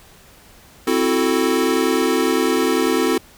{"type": "chord", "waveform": "square", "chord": "F# half-diminished seventh", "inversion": "second", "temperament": "equal", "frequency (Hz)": [261.6, 329.6, 370, 440], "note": ["C4", "E4", "F#4", "A4"], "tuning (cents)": [0, 0, 0, 0], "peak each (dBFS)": -22, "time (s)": [0.87, 3.18], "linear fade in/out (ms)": 5, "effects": ["pink hiss -47 dBFS RMS until 3.37 s"]}